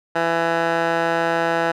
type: tone with band-pass filter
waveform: 15% pulse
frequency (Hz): 166.7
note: E3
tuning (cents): +20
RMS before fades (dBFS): -20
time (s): 0.15-1.72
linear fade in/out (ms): 10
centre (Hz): 1100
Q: 1.7
effects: none